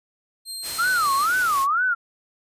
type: tone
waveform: 25% pulse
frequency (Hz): 4186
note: C8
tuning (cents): 0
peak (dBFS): -26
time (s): 0.45-1.28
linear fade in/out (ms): 50
type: noise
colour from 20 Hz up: white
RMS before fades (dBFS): -32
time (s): 0.62-1.67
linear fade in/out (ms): 50
type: tone with vibrato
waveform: sine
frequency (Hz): 1281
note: E6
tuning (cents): -50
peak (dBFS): -18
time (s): 0.78-1.95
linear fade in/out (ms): 20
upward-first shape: sine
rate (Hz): 2.1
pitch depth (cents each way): 290
effects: resampled to 32000 Hz